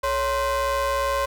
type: ring-modulated tone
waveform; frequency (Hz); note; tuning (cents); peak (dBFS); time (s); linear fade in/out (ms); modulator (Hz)
square; 246.9; B3; 0; -19; 0.03-1.26; 10; 802
effects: none